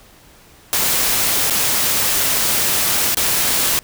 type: noise with dropouts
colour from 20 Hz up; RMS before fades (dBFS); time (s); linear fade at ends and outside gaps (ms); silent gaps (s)
white; -17; 0.73-3.79; 0; 1.499-1.507 / 3.146-3.17
effects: pink hiss -47 dBFS RMS until 3.83 s